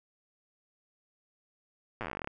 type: slowing click train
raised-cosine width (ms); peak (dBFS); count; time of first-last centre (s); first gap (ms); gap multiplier
0.5; -21; 17; 2.01-2.274; 8; 1.09
effects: none